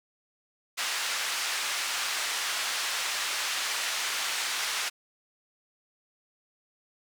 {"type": "band-pass noise", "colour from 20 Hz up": "pink", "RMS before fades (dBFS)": -31, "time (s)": [0.77, 4.9], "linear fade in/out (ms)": 20, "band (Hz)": [1400, 7900], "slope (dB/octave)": 12, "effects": []}